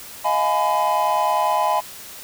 triangle chord, F half-diminished seventh, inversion third, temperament just, 628.6 / 698.5 / 838.1 / 1005.8 Hz, Eb5 / F5 / Ab5 / Cb6, +18 / 0 / +16 / +31 cents, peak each -23 / -23 / -19 / -19 dBFS, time 0.24-1.81 s, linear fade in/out 20 ms, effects white hiss -38 dBFS RMS until 2.23 s

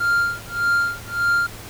triangle tone with tremolo, 1396.9 Hz, F6, in tune, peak -13 dBFS, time 0-1.47 s, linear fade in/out 10 ms, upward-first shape sine, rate 1.7 Hz, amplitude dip 100%, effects added 107 Hz sine -40 dBFS peak until 1.69 s + pink hiss -38 dBFS RMS until 1.69 s

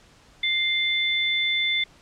sine tone pair together, 2093 / 3520 Hz, C7 / A7, 0 / 0 cents, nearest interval major sixth, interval 900 cents, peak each -24 / -23 dBFS, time 0.43-1.84 s, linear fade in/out 5 ms, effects pink hiss -54 dBFS RMS until 2.01 s + low-pass 7000 Hz 12 dB/octave

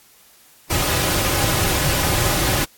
pink noise with comb filter, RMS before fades -19 dBFS, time 0.7-2.65 s, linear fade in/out 10 ms, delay 4.4 ms, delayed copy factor -0.55, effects white hiss -51 dBFS RMS until 2.77 s + AAC 64 kbps

